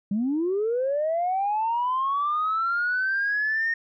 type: linear sweep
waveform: sine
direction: up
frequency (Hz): 192.1 to 1851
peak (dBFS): -21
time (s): 0.11-3.74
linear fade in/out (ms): 5
effects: tanh soft clip ceiling -18 dBFS